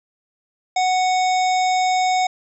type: harmonic tone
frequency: 740 Hz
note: F#5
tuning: in tune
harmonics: 1 / 3 / 5 / 7 / 9 / 10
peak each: -16 / -26 / -30 / -33 / -35 / -36 dBFS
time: 0.76-2.27 s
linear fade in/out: 5 ms
effects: none